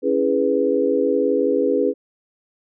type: chord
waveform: sine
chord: C# minor seventh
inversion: none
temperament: equal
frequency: 277.2 / 329.6 / 415.3 / 493.9 Hz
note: C#4 / E4 / G#4 / B4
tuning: 0 / 0 / 0 / 0 cents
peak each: -22 / -25 / -20 / -20 dBFS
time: 0.02-1.94 s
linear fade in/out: 50 ms
effects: none